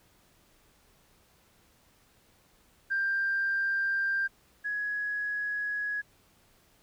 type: tone pair in turn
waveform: sine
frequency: 1586 / 1673.3 Hz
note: G6 / G#6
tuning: +20 / +13 cents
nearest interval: minor second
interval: 93 cents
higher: second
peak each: -25 / -29 dBFS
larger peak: first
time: 2.9-4.28 / 4.64-6.02 s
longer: neither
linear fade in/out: 20 ms
effects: tanh soft clip ceiling -21 dBFS + pink hiss -64 dBFS RMS until 6.82 s